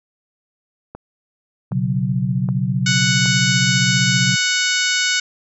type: click train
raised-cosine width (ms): 1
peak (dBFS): -18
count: 4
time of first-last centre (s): 0.95-3.258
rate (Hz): 1.3
type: chord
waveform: sine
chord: B suspended second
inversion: none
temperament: equal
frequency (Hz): 123.47 / 138.59 / 185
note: B2 / C#3 / F#3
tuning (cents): 0 / 0 / 0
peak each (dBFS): -21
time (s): 1.71-4.36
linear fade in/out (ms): 20
type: harmonic tone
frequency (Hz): 740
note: F#5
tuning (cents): 0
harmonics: 2 / 3 / 4 / 5 / 6 / 7 / 8 / 9 / 10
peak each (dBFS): -21 / -23 / -24 / -25 / -26 / -26 / -27 / -28 / -28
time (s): 2.86-5.2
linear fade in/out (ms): 5
effects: none